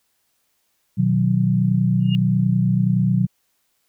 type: chord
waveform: sine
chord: B major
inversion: none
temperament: equal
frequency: 123.47 / 155.56 / 185 Hz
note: B2 / D#3 / F#3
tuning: 0 / 0 / 0 cents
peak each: -19 / -22 / -18 dBFS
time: 0.97-3.27 s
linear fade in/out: 20 ms
type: tone with exponential growth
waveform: sine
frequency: 2838 Hz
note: F7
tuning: 27 cents sharp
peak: -23 dBFS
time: 2-2.15 s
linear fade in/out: 0 ms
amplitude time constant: 31 ms
effects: white hiss -68 dBFS RMS until 3.88 s